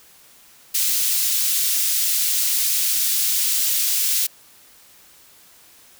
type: high-pass noise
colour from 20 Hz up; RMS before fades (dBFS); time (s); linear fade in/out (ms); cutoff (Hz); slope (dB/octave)
white; -20; 0.74-4.27; 10; 3400; 12
effects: white hiss -50 dBFS RMS until 5.99 s